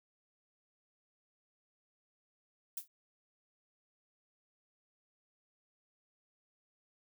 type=noise with exponential decay; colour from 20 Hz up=violet; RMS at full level=-35 dBFS; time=2.77-2.88 s; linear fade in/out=5 ms; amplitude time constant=23 ms; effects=none